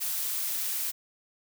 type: noise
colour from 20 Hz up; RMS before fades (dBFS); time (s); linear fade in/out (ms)
blue; -31; 0-0.92; 20
effects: none